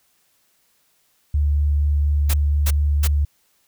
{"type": "tone with vibrato", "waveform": "sine", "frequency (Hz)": 73, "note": "D2", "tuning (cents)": -10, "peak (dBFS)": -15, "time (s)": [1.34, 3.25], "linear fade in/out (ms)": 5, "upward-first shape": "sine", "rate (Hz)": 4.2, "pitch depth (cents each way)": 9}
{"type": "noise bursts", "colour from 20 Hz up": "white", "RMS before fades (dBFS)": -25, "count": 3, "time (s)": [2.29, 3.077], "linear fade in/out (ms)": 10, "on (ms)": 49, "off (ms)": 320}
{"effects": ["white hiss -63 dBFS RMS until 3.67 s"]}